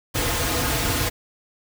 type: noise with comb filter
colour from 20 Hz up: pink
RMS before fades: -23 dBFS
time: 0.14-1.1 s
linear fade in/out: 20 ms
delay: 5.2 ms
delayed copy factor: -0.85
effects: none